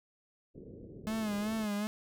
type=low-pass noise; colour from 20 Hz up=white; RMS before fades=-49 dBFS; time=0.54-1.66 s; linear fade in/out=20 ms; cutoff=470 Hz; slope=48 dB/octave
type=tone with vibrato; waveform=45% pulse; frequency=212.9 Hz; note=G#3; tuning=43 cents sharp; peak=-32 dBFS; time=1.07-1.87 s; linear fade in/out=0 ms; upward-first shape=sine; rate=2.6 Hz; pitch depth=78 cents each way
effects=none